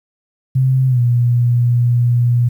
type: tone with pitch glide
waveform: sine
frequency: 130.9 to 120.73 Hz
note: C3 to B2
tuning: +1 to -39 cents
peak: -10 dBFS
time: 0.55-2.49 s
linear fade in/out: 10 ms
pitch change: -140 cents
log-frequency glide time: 0.88-1 s
effects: 8-bit